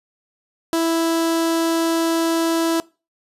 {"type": "tone with notch filter", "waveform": "sawtooth", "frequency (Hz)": 329.8, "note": "E4", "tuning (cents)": 1, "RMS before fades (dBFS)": -19, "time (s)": [0.73, 2.8], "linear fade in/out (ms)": 0, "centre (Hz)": 2200, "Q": 2, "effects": ["noise-tail reverb RT60 0.3 s tail -22 dB re dry", "resampled to 32000 Hz"]}